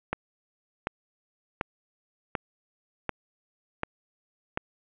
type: click train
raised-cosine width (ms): 0.5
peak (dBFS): -12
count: 7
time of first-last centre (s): 0.13-4.574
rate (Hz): 1.35
effects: resampled to 8000 Hz + 9-bit